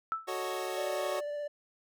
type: tone with exponential decay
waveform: sine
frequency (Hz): 1318.5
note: E6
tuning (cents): 0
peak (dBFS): -26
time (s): 0.12-0.32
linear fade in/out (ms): 0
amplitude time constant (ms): 42
type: chord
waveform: 25% pulse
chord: D# half-diminished seventh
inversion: first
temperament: equal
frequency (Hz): 370 / 440 / 554.4 / 622.3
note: F#4 / A4 / C#5 / D#5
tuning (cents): 0 / 0 / 0 / 0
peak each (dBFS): -33 / -38 / -35 / -38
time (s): 0.27-1.21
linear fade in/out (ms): 20
type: tone with vibrato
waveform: triangle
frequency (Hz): 586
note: D5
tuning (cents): -4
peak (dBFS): -32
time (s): 0.77-1.48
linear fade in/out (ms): 10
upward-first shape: square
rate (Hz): 16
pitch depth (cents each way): 10
effects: none